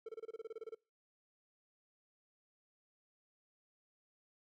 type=tone bursts; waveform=triangle; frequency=447.4 Hz; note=A4; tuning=29 cents sharp; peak=-40 dBFS; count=13; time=0.06-0.748 s; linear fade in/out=5 ms; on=28 ms; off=27 ms; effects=noise-tail reverb RT60 0.3 s tail -25 dB re dry